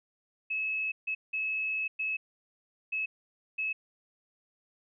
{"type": "tone bursts at uneven times", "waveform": "sine", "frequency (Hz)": 2586, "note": "E7", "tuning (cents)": -34, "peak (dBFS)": -29, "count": 6, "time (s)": [[0.5, 0.92], [1.07, 1.15], [1.33, 1.88], [1.99, 2.17], [2.92, 3.06], [3.58, 3.73]], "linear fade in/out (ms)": 10, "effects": []}